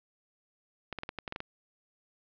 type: clicks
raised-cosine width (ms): 0.3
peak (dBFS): -20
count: 9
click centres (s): 0.927 / 0.987 / 1.034 / 1.091 / 1.187 / 1.278 / 1.324 / 1.361 / 1.404
effects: low-pass 4000 Hz 12 dB/octave